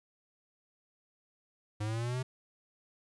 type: linear sweep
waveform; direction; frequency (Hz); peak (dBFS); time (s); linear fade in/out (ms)
square; up; 103.83 to 130.81; -33; 1.8-2.23; 10
effects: resampled to 24000 Hz + 12-bit